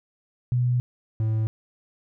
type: tone pair in turn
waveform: sine / triangle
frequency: 123.47 / 110 Hz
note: B2 / A2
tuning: 0 / 0 cents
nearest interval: major second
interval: 200 cents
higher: first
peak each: -19 dBFS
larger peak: neither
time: 0.52-0.8 / 1.2-1.47 s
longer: first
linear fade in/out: 0 ms
effects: none